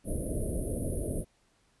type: band-stop noise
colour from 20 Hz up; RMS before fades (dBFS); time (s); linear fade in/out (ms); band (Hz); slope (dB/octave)
pink; -32; 0.04-1.25; 50; 640 to 9600; 96
effects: pink hiss -69 dBFS RMS until 1.8 s + resampled to 24000 Hz